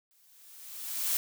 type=noise with exponential growth; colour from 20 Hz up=blue; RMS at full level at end=-27 dBFS; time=0.11-1.17 s; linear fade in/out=0 ms; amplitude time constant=230 ms; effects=none